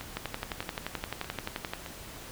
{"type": "two click trains", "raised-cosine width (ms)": 0.3, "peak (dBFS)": [-16, -23], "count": [19, 4], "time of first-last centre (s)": [[0.17, 1.735], [0.01, 1.862]], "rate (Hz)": [11.5, 1.62], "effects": ["pink hiss -45 dBFS RMS until 2.31 s"]}